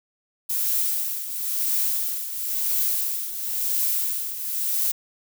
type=noise with tremolo; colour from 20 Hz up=violet; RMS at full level=-22 dBFS; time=0.49-4.92 s; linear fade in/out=10 ms; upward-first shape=triangle; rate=0.97 Hz; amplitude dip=70%; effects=none